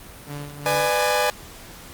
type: tone with tremolo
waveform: sawtooth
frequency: 144.9 Hz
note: D3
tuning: 23 cents flat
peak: -26 dBFS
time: 0.26-0.9 s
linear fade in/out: 50 ms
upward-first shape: sine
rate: 2.7 Hz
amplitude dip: 60%
type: chord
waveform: sawtooth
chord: G# diminished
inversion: first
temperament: just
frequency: 498.4 / 598 / 830.6 Hz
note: B4 / D5 / G#5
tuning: +16 / +31 / 0 cents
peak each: -20 / -19 / -19 dBFS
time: 0.66-1.3 s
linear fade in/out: 0 ms
effects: pink hiss -42 dBFS RMS until 1.93 s + Opus 32 kbps